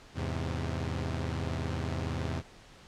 sawtooth chord, E augmented, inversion none, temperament equal with one note detuned, 82.07 / 103.83 / 130.81 Hz, E2 / G#2 / B#2, -7 / 0 / 0 cents, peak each -30 / -34 / -33 dBFS, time 0.14-2.43 s, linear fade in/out 50 ms, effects pink hiss -54 dBFS RMS until 2.87 s + low-pass 6000 Hz 12 dB/octave

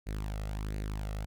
sawtooth tone with flanger, 51.91 Hz, G#1, in tune, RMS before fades -36 dBFS, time 0.06-1.26 s, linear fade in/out 20 ms, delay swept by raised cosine 0.45 to 1.55 ms, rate 1.4 Hz, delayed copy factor +0.6, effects none

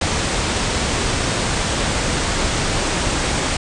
pink low-pass noise, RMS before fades -20 dBFS, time 0.01-3.57 s, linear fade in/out 5 ms, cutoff 9100 Hz, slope 96 dB/octave, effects none

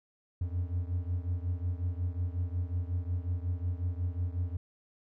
triangle beating tone pair, 86.4 / 91.9 Hz, F2 / F#2, -18 / -11 cents, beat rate 5.5 Hz, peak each -30 / -33 dBFS, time 0.41-4.57 s, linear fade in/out 5 ms, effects none

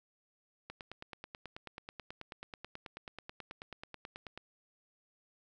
click train, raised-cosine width 0.3 ms, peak -28 dBFS, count 35, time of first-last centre 0.7-4.376 s, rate 9.25 Hz, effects none

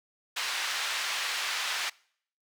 white band-pass noise, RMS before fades -32 dBFS, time 0.36-1.9 s, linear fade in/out 10 ms, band 1100 to 3800 Hz, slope 12 dB/octave, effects noise-tail reverb RT60 0.6 s tail -24 dB re dry

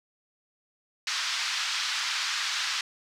white band-pass noise, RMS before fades -30 dBFS, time 1.07-2.81 s, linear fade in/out 2 ms, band 1100 to 5400 Hz, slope 24 dB/octave, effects none

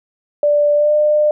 sine tone with pitch glide, 587.3 to 601 Hz, D5 to D5, 0 to +40 cents, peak -10 dBFS, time 0.43-1.31 s, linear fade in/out 2 ms, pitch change +40 cents, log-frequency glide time 0.75-0.93 s, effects none

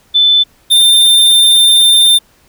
sine / square tone pair in turn, 3520 / 3596 Hz, A7 / A7, 0 / +37 cents, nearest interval unison, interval 37 cents, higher second, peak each -5 dBFS, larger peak neither, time 0.14-0.44 / 0.7-2.19 s, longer second, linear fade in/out 20 ms, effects pink hiss -50 dBFS RMS until 2.48 s

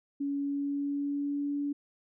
sine tone with pitch glide, 281.8 to 286.6 Hz, C#4 to D4, +29 to -42 cents, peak -29 dBFS, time 0.2-1.73 s, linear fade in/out 10 ms, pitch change +29 cents, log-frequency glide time 0.38-1.53 s, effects none

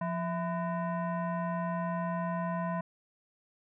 sine tone with frequency modulation, 174.61 Hz, F3, in tune, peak -30 dBFS, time 0.01-2.81 s, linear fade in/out 5 ms, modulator 834 Hz, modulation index 1.1, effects none

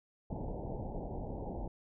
pink low-pass noise, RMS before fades -40 dBFS, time 0.3-1.68 s, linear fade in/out 5 ms, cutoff 890 Hz, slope 96 dB/octave, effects none

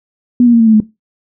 sine tone with pitch steps, 244.1 / 237.8 / 231.7 / 225.8 / 220 / 214.4 Hz, B3 / A#3 / A#3 / A3 / A3 / A3, -20 / +35 / -10 / +45 / 0 / -45 cents, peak -4 dBFS, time 0.4-0.802 s, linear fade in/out 2 ms, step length 67 ms, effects noise-tail reverb RT60 0.2 s tail -18 dB re dry

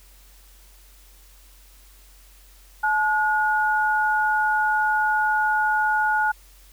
sine tone pair together, 859 / 1444.7 Hz, A5 / F#6, -42 / -42 cents, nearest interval major sixth, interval 900 cents, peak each -21 dBFS, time 2.83-6.32 s, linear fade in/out 10 ms, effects added 46 Hz sine -49 dBFS peak until 6.72 s + white hiss -54 dBFS RMS until 6.72 s

